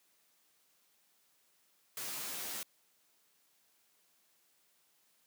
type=noise with comb filter; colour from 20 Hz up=white; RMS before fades=-41 dBFS; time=1.97-2.63 s; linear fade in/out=2 ms; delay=12 ms; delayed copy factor=-0.7; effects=white hiss -72 dBFS RMS until 5.26 s + high-pass 150 Hz 12 dB/octave